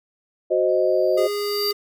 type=chord; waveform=sine; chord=C diminished; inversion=second; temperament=equal; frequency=370 / 523.3 / 622.3 Hz; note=Gb4 / C5 / Eb5; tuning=0 / 0 / 0 cents; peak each=-21 / -21 / -20 dBFS; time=0.5-1.28 s; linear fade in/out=20 ms
type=tone with exponential growth; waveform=square; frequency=4699 Hz; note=D8; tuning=in tune; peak=-21 dBFS; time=0.69-1.71 s; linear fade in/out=0 ms; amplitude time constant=220 ms
type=tone; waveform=square; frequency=410.5 Hz; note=G#4; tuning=20 cents flat; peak=-24 dBFS; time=1.17-1.73 s; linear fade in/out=10 ms
effects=none